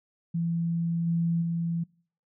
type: tone with level steps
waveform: sine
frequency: 168.1 Hz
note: E3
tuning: 34 cents sharp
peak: -25 / -23 / -26 dBFS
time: 0.34-1.84 s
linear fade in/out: 10 ms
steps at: 1.06 / 1.41 s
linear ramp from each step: 20 ms
effects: noise-tail reverb RT60 0.5 s tail -25 dB re dry